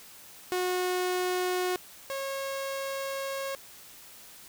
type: tone pair in turn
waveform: sawtooth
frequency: 363.8 / 545.1 Hz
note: F#4 / C#5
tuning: -29 / -29 cents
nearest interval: perfect fifth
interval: 700 cents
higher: second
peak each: -23 / -28 dBFS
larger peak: first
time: 0.52-1.76 / 2.1-3.55 s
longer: second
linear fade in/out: 0 ms
effects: white hiss -50 dBFS RMS until 4.48 s